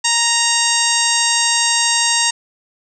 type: harmonic tone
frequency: 932.3 Hz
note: A#5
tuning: in tune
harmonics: 1 / 2 / 3 / 4 / 5 / 6 / 7 / 8 / 9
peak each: -22 / -22 / -22 / -22 / -22 / -22 / -22 / -22 / -22 dBFS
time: 0.04-2.31 s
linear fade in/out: 10 ms
effects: none

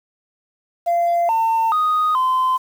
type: tone with pitch steps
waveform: sine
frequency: 689 / 902 / 1244 / 1030 Hz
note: F5 / A5 / D#6 / C6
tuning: -24 / +43 / -1 / -28 cents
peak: -13 dBFS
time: 0.86-2.58 s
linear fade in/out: 20 ms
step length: 430 ms
effects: tanh soft clip ceiling -12 dBFS + 7-bit

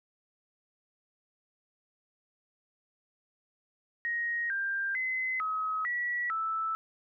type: tone with pitch steps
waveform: sine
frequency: 1878 / 1589 / 2041 / 1275 / 1937 / 1316 Hz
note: A#6 / G6 / C7 / D#6 / B6 / E6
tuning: +12 / +23 / -44 / +42 / -34 / -3 cents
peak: -29 dBFS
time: 4.05-6.75 s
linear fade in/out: 0 ms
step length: 450 ms
effects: none

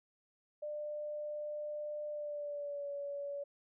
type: tone with pitch glide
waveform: sine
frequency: 597 to 568.4 Hz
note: D5 to C#5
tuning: +28 to +43 cents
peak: -38 dBFS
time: 0.62-3.44 s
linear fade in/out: 10 ms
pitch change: -85 cents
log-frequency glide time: 2.09-2.89 s
effects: none

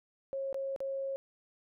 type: tone with dropouts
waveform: sine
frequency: 543 Hz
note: C#5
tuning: 36 cents flat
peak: -33 dBFS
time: 0.33-1.16 s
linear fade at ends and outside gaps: 0 ms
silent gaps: 0.528-0.544 / 0.762-0.804 s
effects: none

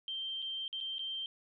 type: tone with dropouts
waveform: sine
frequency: 3143 Hz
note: G7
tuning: 4 cents sharp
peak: -36 dBFS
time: 0.08-1.26 s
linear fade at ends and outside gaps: 1 ms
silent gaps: 0.42-0.424 / 0.68-0.728 / 0.804-0.81 / 0.983-0.992 s
effects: none

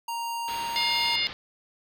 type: tone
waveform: square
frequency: 932.3 Hz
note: A#5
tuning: in tune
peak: -30 dBFS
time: 0.08-1.16 s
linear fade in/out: 5 ms
type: low-pass noise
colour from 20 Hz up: white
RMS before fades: -40 dBFS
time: 0.48-1.33 s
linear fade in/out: 0 ms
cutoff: 4500 Hz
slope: 48 dB/octave
type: harmonic tone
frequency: 710 Hz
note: F5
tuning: 28 cents sharp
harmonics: 3 / 4 / 5 / 6 / 7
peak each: -29 / -30 / -30 / -32 / -31 dBFS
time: 0.76-1.27 s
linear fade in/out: 0 ms
effects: none

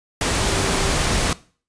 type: tone in noise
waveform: sine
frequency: 390.9 Hz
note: G4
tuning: 5 cents flat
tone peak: -29 dBFS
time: 0.42-0.9 s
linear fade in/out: 2 ms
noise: pink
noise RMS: -20 dBFS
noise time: 0.21-1.33 s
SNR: -12 dB
effects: noise-tail reverb RT60 0.4 s tail -19 dB re dry + resampled to 22050 Hz

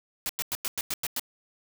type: noise bursts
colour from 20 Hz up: white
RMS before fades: -30 dBFS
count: 8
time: 0.26-1.196 s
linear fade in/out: 0 ms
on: 33 ms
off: 96 ms
effects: none

